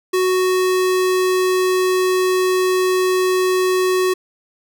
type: tone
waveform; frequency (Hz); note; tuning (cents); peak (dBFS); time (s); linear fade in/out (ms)
square; 370; F#4; 0; -15; 0.13-4.14; 10
effects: none